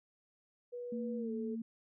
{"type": "tone with pitch glide", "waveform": "sine", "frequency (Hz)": [486.4, 435.8], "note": ["B4", "A4"], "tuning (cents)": [-26, -17], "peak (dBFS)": -40, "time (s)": [0.72, 1.56], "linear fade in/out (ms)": 20, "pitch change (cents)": -191, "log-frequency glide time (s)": [1.17, 1.32]}
{"type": "tone with vibrato", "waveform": "sine", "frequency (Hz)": 228.3, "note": "A#3", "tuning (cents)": -36, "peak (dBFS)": -37, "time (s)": [0.92, 1.62], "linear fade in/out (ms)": 5, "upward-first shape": "square", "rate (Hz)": 2.4, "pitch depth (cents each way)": 8}
{"effects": []}